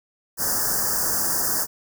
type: band-stop noise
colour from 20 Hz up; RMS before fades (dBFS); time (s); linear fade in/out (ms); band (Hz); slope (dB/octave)
white; -23; 0.37-1.67; 50; 1800 to 4800; 96
effects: none